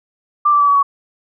sine tone with pitch steps, 1181 / 1166.1 / 1151.4 / 1136.8 / 1122.5 Hz, D6 / D6 / D6 / C#6 / C#6, +9 / -13 / -35 / +43 / +21 cents, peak -9 dBFS, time 0.45-0.83 s, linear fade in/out 10 ms, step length 76 ms, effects none

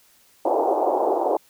white band-pass noise, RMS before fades -21 dBFS, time 0.45-1.37 s, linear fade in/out 5 ms, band 330 to 870 Hz, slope 48 dB/octave, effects white hiss -57 dBFS RMS until 1.49 s

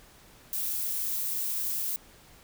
violet noise, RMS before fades -31 dBFS, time 0.53-1.96 s, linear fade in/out 0 ms, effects pink hiss -55 dBFS RMS until 2.43 s

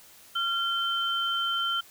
sine tone pair together, 1382 / 3102 Hz, F6 / G7, -19 / -19 cents, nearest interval octave + major second, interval 1400 cents, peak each -28 dBFS, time 0.35-1.81 s, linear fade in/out 10 ms, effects white hiss -53 dBFS RMS until 1.9 s

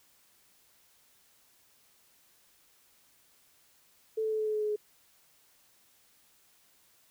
sine tone with pitch steps, 440 / 437.2 / 434.4 / 431.7 / 429 / 426.2 / 423.5 / 420.9 Hz, A4 / A4 / A4 / A4 / A4 / G#4 / G#4 / G#4, 0 / -11 / -22 / -33 / -44 / +45 / +34 / +23 cents, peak -28 dBFS, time 4.17-4.762 s, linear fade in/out 10 ms, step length 74 ms, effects white hiss -65 dBFS RMS until 7.1 s

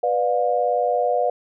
sine chord, B diminished, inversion none, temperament just, 493.9 / 592.7 / 711.2 Hz, B4 / D5 / F5, 0 / +16 / +31 cents, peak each -22 / -23 / -21 dBFS, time 0.03-1.3 s, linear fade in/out 5 ms, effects none

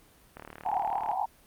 click train, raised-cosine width 0.5 ms, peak -27 dBFS, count 29, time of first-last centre 0.37-1.115 s, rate 37.6 Hz
pink band-pass noise, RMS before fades -30 dBFS, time 0.65-1.26 s, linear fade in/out 10 ms, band 730 to 930 Hz, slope 96 dB/octave
effects pink hiss -59 dBFS RMS until 1.46 s + Opus 32 kbps

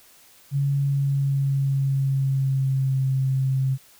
sine tone with pitch glide, 140 to 132.98 Hz, C#3 to C3, +18 to +28 cents, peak -19 dBFS, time 0.51-3.78 s, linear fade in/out 50 ms, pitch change -90 cents, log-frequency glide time 0.77-3.05 s, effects white hiss -53 dBFS RMS until 3.99 s

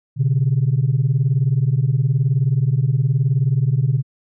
sine beating tone pair, 123.47 / 142.47 Hz, B2 / C#3, 0 / +48 cents, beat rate 19 Hz, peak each -16 dBFS, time 0.16-4.03 s, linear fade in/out 50 ms, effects tanh soft clip ceiling -9 dBFS

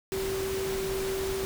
sine tone in noise, 384.8 Hz, G4, 32 cents flat, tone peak -29 dBFS, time 0.12-1.45 s, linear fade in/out 0 ms, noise pink, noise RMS -36 dBFS, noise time 0.12-1.45 s, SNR +4 dB, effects none

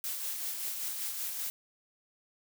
blue noise with tremolo, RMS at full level -35 dBFS, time 0.04-1.5 s, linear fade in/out 0 ms, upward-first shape sine, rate 5.2 Hz, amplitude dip 35%, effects none

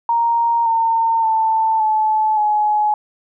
sine tone with pitch steps, 932.3 / 909.4 / 887.1 / 865.4 / 844.1 Hz, A#5 / A#5 / A5 / A5 / G#5, 0 / -43 / +14 / -29 / +28 cents, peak -13 dBFS, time 0.09-2.94 s, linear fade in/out 2 ms, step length 570 ms, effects none

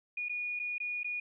sine tone with dropouts, 2450 Hz, D#7, 27 cents flat, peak -33 dBFS, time 0.17-1.2 s, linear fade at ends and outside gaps 5 ms, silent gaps 0.286-0.294 / 0.593-0.597 / 0.782-0.801 / 1.033-1.044 s, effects none

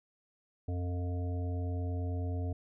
harmonic tone, 89 Hz, F2, 33 cents sharp, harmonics 1 / 3 / 5 / 7 / 8, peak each -32 / -42 / -46 / -49 / -50 dBFS, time 0.68-2.53 s, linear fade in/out 5 ms, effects none

